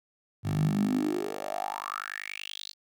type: tone with high-pass filter sweep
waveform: 10% pulse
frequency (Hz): 50.4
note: G1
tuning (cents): +49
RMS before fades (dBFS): -31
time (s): 0.43-2.74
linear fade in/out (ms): 50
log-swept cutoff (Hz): 110 to 4500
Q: 7.4
effects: none